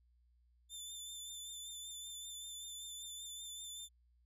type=tone with vibrato; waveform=20% pulse; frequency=3542 Hz; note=A7; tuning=11 cents sharp; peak=-40 dBFS; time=0.69-3.89 s; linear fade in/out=50 ms; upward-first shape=triangle; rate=5.2 Hz; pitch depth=34 cents each way; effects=added 60 Hz sine -68 dBFS peak until 4.25 s